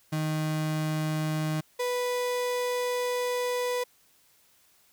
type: tone pair in turn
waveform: 35% pulse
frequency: 155.4 / 493.4 Hz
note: D#3 / B4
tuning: -2 / -2 cents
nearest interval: octave + minor sixth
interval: 2000 cents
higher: second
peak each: -25 dBFS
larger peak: neither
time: 0.12-1.61 / 1.79-3.84 s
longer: second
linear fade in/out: 10 ms
effects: white hiss -63 dBFS RMS until 4.92 s